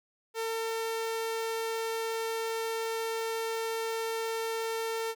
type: tone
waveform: sawtooth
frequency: 451.4 Hz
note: A4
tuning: 44 cents sharp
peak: -27 dBFS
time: 0.34-5.15 s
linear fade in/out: 50 ms
effects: none